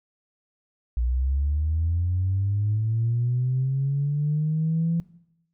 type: linear sweep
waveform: sine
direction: up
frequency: 58.27 to 169 Hz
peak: -20 dBFS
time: 0.97-5 s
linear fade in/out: 0 ms
effects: noise-tail reverb RT60 0.8 s tail -20 dB re dry + tanh soft clip ceiling -16 dBFS